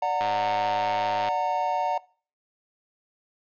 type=chord; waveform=triangle; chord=D augmented; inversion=none; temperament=just; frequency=587.3 / 734.2 / 917.7 Hz; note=D5 / F#5 / A#5; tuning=0 / -14 / -27 cents; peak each=-29 / -24 / -25 dBFS; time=0.02-1.98 s; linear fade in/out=5 ms
type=click train; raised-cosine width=0.3 ms; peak=-16 dBFS; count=114; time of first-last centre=0.21-1.286 s; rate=105 Hz
effects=noise-tail reverb RT60 0.4 s tail -22 dB re dry + resampled to 16000 Hz